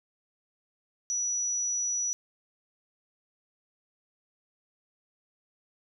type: tone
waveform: sine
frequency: 5880 Hz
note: F#8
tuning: 12 cents flat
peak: -27 dBFS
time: 1.1-2.13 s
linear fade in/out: 0 ms
effects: none